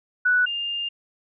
sine tone pair in turn, 1480 / 2808 Hz, F#6 / F7, 0 / +9 cents, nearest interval major seventh, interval 1109 cents, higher second, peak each -16 / -25 dBFS, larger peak first, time 0.25-0.46 / 0.46-0.89 s, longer second, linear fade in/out 10 ms, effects none

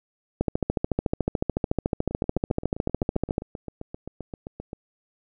two click trains, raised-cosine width 2 ms, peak -21 / -9 dBFS, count 21 / 42, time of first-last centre 2.11-4.731 / 0.41-3.381 s, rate 7.63 / 13.8 Hz, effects none

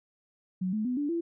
sine tone with pitch steps, 185 / 215 / 249.8 / 290.3 / 337.3 Hz, F#3 / A3 / B3 / D4 / E4, 0 / -40 / +20 / -20 / +40 cents, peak -27 dBFS, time 0.61-1.21 s, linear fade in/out 10 ms, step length 120 ms, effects none

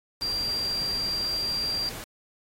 sine tone in noise, 4736 Hz, D8, 14 cents sharp, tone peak -26 dBFS, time 0.22-1.89 s, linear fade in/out 0 ms, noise pink, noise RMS -39 dBFS, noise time 0.21-2.04 s, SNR +10 dB, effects AAC 48 kbps

